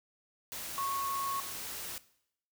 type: tone in noise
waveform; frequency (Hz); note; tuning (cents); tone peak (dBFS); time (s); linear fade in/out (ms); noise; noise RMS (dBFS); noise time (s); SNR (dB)
sine; 1100; C#6; -14; -32; 0.78-1.4; 0; white; -41; 0.52-1.98; +6
effects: noise-tail reverb RT60 0.7 s tail -18 dB re dry